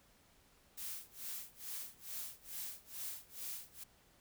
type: noise with tremolo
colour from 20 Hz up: blue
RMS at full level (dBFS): -43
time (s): 0.77-3.84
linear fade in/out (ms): 10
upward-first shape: sine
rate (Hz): 2.3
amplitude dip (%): 95
effects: pink hiss -68 dBFS RMS until 4.2 s